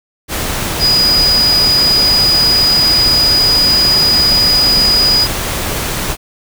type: tone in noise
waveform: sine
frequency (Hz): 4933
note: D#8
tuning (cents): -16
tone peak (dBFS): -8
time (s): 0.79-5.28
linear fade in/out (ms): 50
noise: pink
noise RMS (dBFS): -18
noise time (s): 0.28-6.17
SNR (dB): +7
effects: none